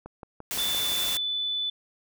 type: click train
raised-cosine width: 1 ms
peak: -26 dBFS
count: 6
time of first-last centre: 0.06-0.919 s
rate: 5.82 Hz
type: noise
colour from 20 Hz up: white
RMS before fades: -31 dBFS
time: 0.51-1.17 s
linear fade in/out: 0 ms
type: tone with pitch glide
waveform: sine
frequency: 3513 to 3491 Hz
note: A7 to A7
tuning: -3 to -14 cents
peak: -26 dBFS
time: 0.58-1.7 s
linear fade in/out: 5 ms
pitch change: -11 cents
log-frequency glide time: 0.82-1.15 s
effects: none